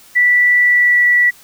sine tone with pitch glide, 1964 to 1951.6 Hz, B6 to B6, -10 to -21 cents, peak -8 dBFS, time 0.15-1.31 s, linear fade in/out 20 ms, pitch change -11 cents, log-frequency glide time 0.58-1.01 s, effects white hiss -44 dBFS RMS until 1.43 s

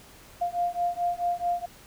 sine beating tone pair, 698.5 / 703.1 Hz, F5 / F5, 0 / +11 cents, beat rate 4.6 Hz, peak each -28 dBFS, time 0.41-1.66 s, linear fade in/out 10 ms, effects pink hiss -51 dBFS RMS until 1.86 s

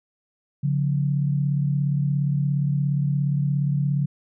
sine tone pair together, 141.67 / 178.8 Hz, C#3 / F3, +38 / +41 cents, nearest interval major third, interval 403 cents, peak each -20 / -27 dBFS, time 0.63-4.06 s, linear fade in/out 10 ms, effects none

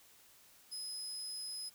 30% pulse tone, 5060 Hz, D#8, 28 cents sharp, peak -37 dBFS, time 0.71-1.7 s, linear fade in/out 20 ms, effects white hiss -63 dBFS RMS until 1.74 s

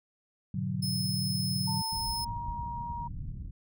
sine chord, G# half-diminished seventh, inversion none, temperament equal, 103.83 / 123.47 / 146.83 / 185 Hz, G#2 / B2 / D3 / F#3, 0 / 0 / 0 / 0 cents, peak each -37 / -36 / -35 / -33 dBFS, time 0.54-1.82 s, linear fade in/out 5 ms
sawtooth tone, 5190 Hz, E8, 28 cents flat, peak -30 dBFS, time 0.82-2.25 s, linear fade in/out 10 ms
sine tone with pitch glide, 897 to 946.5 Hz, A5 to A#5, +33 to +26 cents, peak -35 dBFS, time 1.67-3.08 s, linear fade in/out 10 ms, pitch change +93 cents, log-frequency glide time 1.85-2.31 s
pink low-pass noise, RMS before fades -39 dBFS, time 1.92-3.51 s, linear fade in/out 5 ms, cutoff 180 Hz, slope 24 dB/octave
effects none

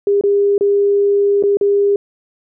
sine tone with dropouts, 403.4 Hz, G4, 50 cents sharp, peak -10 dBFS, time 0.07-1.96 s, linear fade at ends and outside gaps 2 ms, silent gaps 0.211-0.237 / 0.58-0.609 / 1.426-1.436 / 1.571-1.611 s, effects none

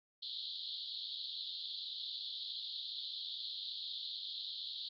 white band-pass noise, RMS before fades -44 dBFS, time 0.22-4.89 s, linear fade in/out 10 ms, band 3300 to 4400 Hz, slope 96 dB/octave, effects none

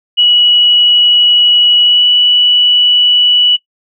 sine tone with pitch glide, 2928 to 2950 Hz, F#7 to F#7, -19 to -6 cents, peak -5 dBFS, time 0.17-3.57 s, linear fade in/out 20 ms, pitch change +13 cents, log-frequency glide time 1.82-2.04 s, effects noise-tail reverb RT60 0.1 s tail -19 dB re dry

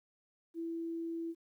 sine tone, 332 Hz, E4, 12 cents sharp, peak -36 dBFS, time 0.54-1.35 s, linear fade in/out 50 ms, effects 12-bit

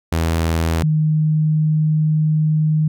sawtooth / sine tone pair in turn, 82 / 154.8 Hz, E2 / D#3, -9 / -9 cents, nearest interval major seventh, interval 1100 cents, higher second, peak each -12 / -13 dBFS, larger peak first, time 0.12-0.83 / 0.83-2.88 s, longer second, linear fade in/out 5 ms, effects none

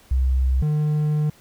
sine / triangle tone pair in turn, 64.9 / 151.1 Hz, C2 / D3, -13 / +50 cents, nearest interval octave + minor third, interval 1463 cents, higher second, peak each -16 dBFS, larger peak neither, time 0.11-0.62 / 0.62-1.3 s, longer second, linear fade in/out 5 ms, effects pink hiss -53 dBFS RMS until 1.4 s

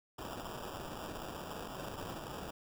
white noise with sample-and-hold, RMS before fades -44 dBFS, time 0.18-2.51 s, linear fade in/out 10 ms, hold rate 2100 Hz, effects none

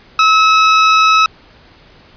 sawtooth tone, 1292 Hz, E6, 35 cents flat, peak -3 dBFS, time 0.19-1.26 s, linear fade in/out 2 ms, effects pink hiss -44 dBFS RMS until 2.16 s + resampled to 11025 Hz

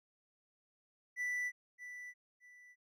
triangle tone with echo, 1975.5 Hz, B6, in tune, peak -33 dBFS, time 1.16-1.52 s, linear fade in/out 50 ms, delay 620 ms, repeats 2, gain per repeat -11 dB, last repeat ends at 2.76 s, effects none

